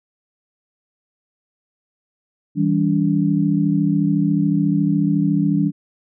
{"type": "tone cluster", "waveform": "sine", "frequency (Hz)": [162, 196, 287.3], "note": ["E3", "G3", "D4"], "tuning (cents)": [-30, 0, -38], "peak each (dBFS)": -19, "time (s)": [2.55, 5.72], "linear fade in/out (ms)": 50, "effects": []}